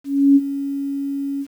sine tone with ADSR envelope, 278.6 Hz, C#4, 9 cents sharp, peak -7 dBFS, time 0.04-1.47 s, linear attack 320 ms, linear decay 40 ms, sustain -14 dB, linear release 59 ms, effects 8-bit

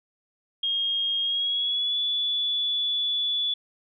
sine tone with pitch glide, 3247 to 3440 Hz, G#7 to A7, -40 to -40 cents, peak -23 dBFS, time 0.63-3.54 s, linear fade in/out 5 ms, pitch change +100 cents, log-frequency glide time 1.22-1.98 s, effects none

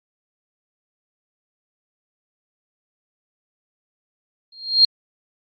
sine tone with exponential growth, 4221 Hz, C8, 14 cents sharp, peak -6 dBFS, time 4.52-4.85 s, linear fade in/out 5 ms, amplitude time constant 70 ms, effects Opus 48 kbps

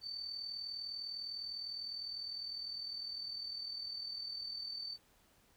sine tone with amplitude modulation, 4554 Hz, C#8, 46 cents sharp, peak -38 dBFS, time 0.01-4.98 s, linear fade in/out 50 ms, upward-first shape sine, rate 39.9 Hz, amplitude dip 55%, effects pink hiss -69 dBFS RMS until 5.56 s

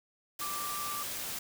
sine tone in noise, 1174.7 Hz, D6, in tune, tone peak -37 dBFS, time 0.41-1.03 s, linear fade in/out 5 ms, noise white, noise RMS -38 dBFS, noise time 0.39-1.39 s, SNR -2 dB, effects none

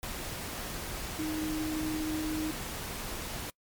sine tone in noise, 311.1 Hz, D#4, in tune, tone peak -31 dBFS, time 1.19-2.51 s, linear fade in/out 0 ms, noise pink, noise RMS -38 dBFS, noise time 0.03-3.5 s, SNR +4 dB, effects noise-tail reverb RT60 0.1 s tail -25 dB re dry + MP3 96 kbps

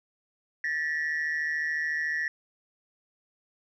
sine tone pair together, 1765.1 / 1919 Hz, A6 / A#6, +5 / +50 cents, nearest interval minor second, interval 145 cents, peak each -28 dBFS, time 0.64-2.28 s, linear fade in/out 2 ms, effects tanh soft clip ceiling -23 dBFS

